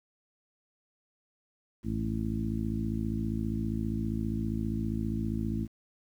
harmonic tone with a mistuned harmonic, 55 Hz, A1, in tune, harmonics 1 / 2 / 3 / 4 / 5 / 6, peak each -36 / -35 / -39 / -33 / -39 / -39 dBFS, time 1.83-5.68 s, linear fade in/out 50 ms, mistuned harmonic 1, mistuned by +78 cents, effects 10-bit

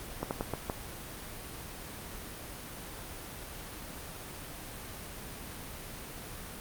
slowing click train, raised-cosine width 1 ms, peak -17 dBFS, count 5, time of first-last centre 0.23-0.699 s, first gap 79 ms, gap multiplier 1.27, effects pink hiss -43 dBFS RMS until 6.6 s + Opus 32 kbps

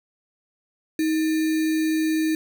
sine tone with sample-and-hold, 315.9 Hz, D#4, 26 cents sharp, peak -19 dBFS, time 0.99-2.35 s, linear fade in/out 2 ms, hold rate 2100 Hz, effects none

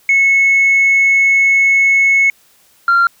sine tone pair in turn, 2195 / 1382.8 Hz, C#7 / F6, -18 / -18 cents, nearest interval minor sixth, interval 800 cents, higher first, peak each -6 dBFS, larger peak neither, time 0.09-2.3 / 2.88-3.07 s, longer first, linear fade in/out 2 ms, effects tanh soft clip ceiling -5 dBFS + white hiss -51 dBFS RMS until 3.2 s

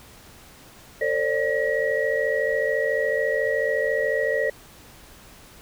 sine tone cluster, 450.7 / 535 / 589 / 1908 Hz, A4 / C5 / D5 / A#6, +42 / +38 / +5 / +40 cents, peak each -26 dBFS, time 1.01-4.5 s, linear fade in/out 5 ms, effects pink hiss -48 dBFS RMS until 5.61 s

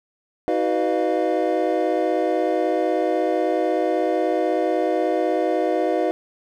triangle tone cluster, 319.4 / 375.6 / 494.4 / 609 / 699 Hz, D#4 / F#4 / B4 / D#5 / F5, +45 / +26 / +2 / -37 / +1 cents, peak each -23 dBFS, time 0.48-6.11 s, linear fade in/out 0 ms, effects none

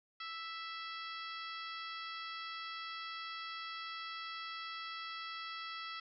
harmonic tone with a mistuned harmonic, 659.3 Hz, E5, in tune, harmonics 2 / 3 / 4 / 5 / 6 / 7 / 8, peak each -45 / -49 / -52 / -50 / -55 / -53 / -55 dBFS, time 0.2-6 s, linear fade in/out 5 ms, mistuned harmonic 6, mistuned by +39 cents, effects none

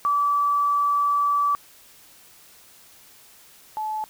sine tone pair in turn, 1154 / 863 Hz, D6 / A5, -31 / -34 cents, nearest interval perfect fourth, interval 503 cents, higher first, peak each -18 / -25 dBFS, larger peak first, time 0.05-1.55 / 3.77-4.04 s, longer first, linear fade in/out 0 ms, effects white hiss -51 dBFS RMS until 4.09 s

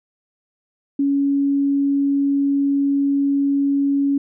sine tone, 279.7 Hz, C#4, 16 cents sharp, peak -15 dBFS, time 0.99-4.18 s, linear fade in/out 5 ms, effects none

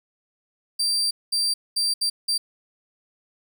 35% pulse tone bursts at uneven times, 4699 Hz, D8, in tune, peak -19 dBFS, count 5, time 0.79-1.11 / 1.32-1.54 / 1.76-1.94 / 2.01-2.1 / 2.28-2.38 s, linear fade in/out 10 ms, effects none

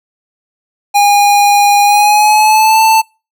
square tone with pitch glide, 816 to 884.7 Hz, G#5 to A5, -31 to +9 cents, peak -6 dBFS, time 0.94-3.02 s, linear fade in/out 20 ms, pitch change +140 cents, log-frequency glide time 1.83-2.81 s, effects noise-tail reverb RT60 0.3 s tail -26 dB re dry

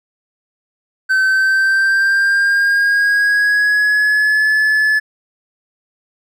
triangle tone with pitch glide, 1536 to 1724.1 Hz, G6 to A6, -36 to -36 cents, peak -9 dBFS, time 1.09-5 s, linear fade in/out 20 ms, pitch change +200 cents, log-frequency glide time 1.24-4.49 s, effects none

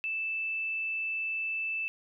sine tone, 2639 Hz, E7, 1 cent sharp, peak -30 dBFS, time 0.04-1.88 s, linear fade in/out 0 ms, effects none

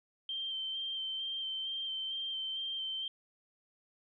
sine tone with vibrato, 3136 Hz, G7, in tune, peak -35 dBFS, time 0.29-3.08 s, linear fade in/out 2 ms, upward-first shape square, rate 2.2 Hz, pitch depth 14 cents each way, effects none

